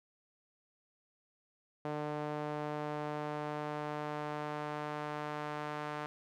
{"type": "tone with band-pass filter sweep", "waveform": "sawtooth", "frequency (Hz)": 149.6, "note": "D3", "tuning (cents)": 32, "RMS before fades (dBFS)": -39, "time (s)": [1.85, 6.06], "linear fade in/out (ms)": 0, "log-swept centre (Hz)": [640, 1100], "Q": 0.99, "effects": []}